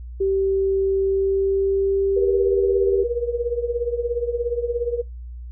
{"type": "tone with pitch glide", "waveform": "sine", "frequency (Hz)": [388.2, 392.3], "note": ["G4", "G4"], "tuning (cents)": [-17, 1], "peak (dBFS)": -17, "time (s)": [0.2, 3.04], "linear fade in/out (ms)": 10, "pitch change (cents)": 18, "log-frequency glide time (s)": [0.99, 2.06]}
{"type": "tone with tremolo", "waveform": "sine", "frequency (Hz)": 477, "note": "A#4", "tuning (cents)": 40, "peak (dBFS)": -17, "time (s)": [2.16, 5.02], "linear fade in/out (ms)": 10, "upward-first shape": "triangle", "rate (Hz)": 17, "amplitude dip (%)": 90}
{"effects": ["noise-tail reverb RT60 0.2 s tail -24 dB re dry", "added 60 Hz sine -32 dBFS peak until 5.51 s"]}